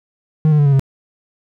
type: tone with pitch steps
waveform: triangle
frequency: 155.56 / 150.26 / 145.14 / 140.2 / 135.42 Hz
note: D#3 / D3 / D3 / C#3 / C#3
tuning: 0 / +40 / -20 / +20 / -40 cents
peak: -7 dBFS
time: 0.45-0.795 s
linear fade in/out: 0 ms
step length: 69 ms
effects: none